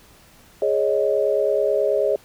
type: chord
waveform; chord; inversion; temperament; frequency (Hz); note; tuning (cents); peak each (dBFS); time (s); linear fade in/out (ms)
sine; Ab suspended fourth; none; just; 415.3 / 553.7 / 623; Ab4 / Db5 / Eb5; 0 / -2 / +2; -21 / -21 / -22; 0.62-2.16; 2
effects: pink hiss -51 dBFS RMS until 2.24 s